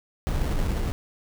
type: noise with sample-and-hold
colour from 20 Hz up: brown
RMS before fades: -25 dBFS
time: 0.27-0.92 s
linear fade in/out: 0 ms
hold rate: 2450 Hz
effects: none